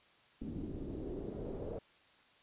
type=noise with low-pass filter sweep; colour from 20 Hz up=pink; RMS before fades=-42 dBFS; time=0.41-1.79 s; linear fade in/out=5 ms; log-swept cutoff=270 to 530 Hz; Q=2.9; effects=white hiss -65 dBFS RMS until 2.42 s + resampled to 8000 Hz